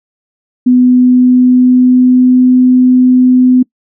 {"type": "tone with pitch glide", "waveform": "sine", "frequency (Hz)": [250, 252.9], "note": ["B3", "B3"], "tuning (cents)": [21, 41], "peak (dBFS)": -3, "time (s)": [0.66, 3.63], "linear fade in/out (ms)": 10, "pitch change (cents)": 20, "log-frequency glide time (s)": [0.78, 2.49], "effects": ["noise-tail reverb RT60 0.1 s tail -24 dB re dry"]}